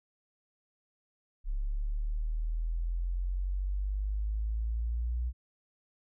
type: exponential sweep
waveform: sine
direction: up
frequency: 34.31 to 61 Hz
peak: -29 dBFS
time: 1.44-5.33 s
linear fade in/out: 50 ms
effects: none